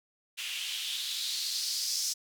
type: noise with band-pass filter sweep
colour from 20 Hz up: blue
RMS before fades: -34 dBFS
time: 0.37-2.14 s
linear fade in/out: 20 ms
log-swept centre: 2700 to 5600 Hz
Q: 3.7
effects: none